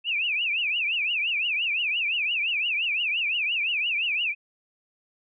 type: tone with vibrato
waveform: sine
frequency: 2600 Hz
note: E7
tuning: 24 cents flat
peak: -23 dBFS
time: 0.04-4.35 s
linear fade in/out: 50 ms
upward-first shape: triangle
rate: 5.8 Hz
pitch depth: 230 cents each way
effects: none